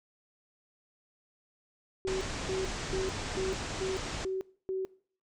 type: tone bursts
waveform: sine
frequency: 379.1 Hz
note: F#4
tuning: 42 cents sharp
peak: -30 dBFS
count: 7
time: 2.05-4.85 s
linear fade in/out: 0 ms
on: 160 ms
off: 280 ms
type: low-pass noise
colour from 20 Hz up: pink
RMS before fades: -37 dBFS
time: 2.07-4.25 s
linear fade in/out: 5 ms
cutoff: 8000 Hz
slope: 48 dB/octave
effects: noise-tail reverb RT60 0.5 s tail -21 dB re dry